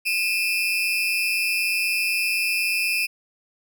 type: tone pair together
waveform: 35% pulse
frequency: 2449 / 2637 Hz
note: D#7 / E7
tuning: -28 / 0 cents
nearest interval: minor second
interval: 128 cents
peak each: -22 dBFS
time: 0.05-3.07 s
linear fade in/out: 20 ms
effects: none